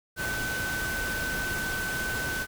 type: tone in noise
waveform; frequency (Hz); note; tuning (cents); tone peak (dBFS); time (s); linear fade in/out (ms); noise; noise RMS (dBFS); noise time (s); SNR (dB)
sine; 1520; F#6; +46; -30; 0.16-2.47; 50; pink; -34; 0.16-2.47; +1
effects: none